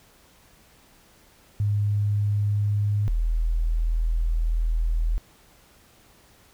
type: tone pair in turn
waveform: sine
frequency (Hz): 103.1 / 40.74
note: G#2 / E1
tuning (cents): -12 / -20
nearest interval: octave + major third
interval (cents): 1608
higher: first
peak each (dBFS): -20 / -20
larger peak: neither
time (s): 1.6-3.08 / 3.08-5.18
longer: second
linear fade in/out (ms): 0
effects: pink hiss -56 dBFS RMS until 6.53 s